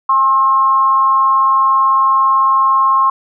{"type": "tone with amplitude modulation", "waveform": "sine", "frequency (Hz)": 1069, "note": "C6", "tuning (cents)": 37, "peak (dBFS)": -6, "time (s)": [0.09, 3.1], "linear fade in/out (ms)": 5, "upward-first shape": "sine", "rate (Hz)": 242, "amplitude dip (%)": 50, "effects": []}